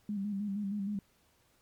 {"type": "tone with vibrato", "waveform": "sine", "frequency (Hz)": 202, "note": "G#3", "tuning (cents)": -48, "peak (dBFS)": -32, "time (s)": [0.09, 0.99], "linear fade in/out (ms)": 2, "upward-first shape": "square", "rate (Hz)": 6.4, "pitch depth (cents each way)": 52, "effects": ["pink hiss -69 dBFS RMS until 1.61 s", "MP3 96 kbps"]}